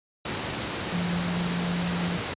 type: tone in noise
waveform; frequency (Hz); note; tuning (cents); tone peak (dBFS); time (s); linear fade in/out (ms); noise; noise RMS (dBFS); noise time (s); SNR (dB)
sine; 174.61; F3; 0; -26; 0.92-2.17; 5; pink; -30; 0.25-2.34; +1
effects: high-pass 100 Hz 12 dB/octave + resampled to 8000 Hz